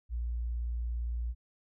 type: tone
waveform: sine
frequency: 58.8 Hz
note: A#1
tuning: 16 cents sharp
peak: -31 dBFS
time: 0.09-1.35 s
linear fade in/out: 50 ms
effects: none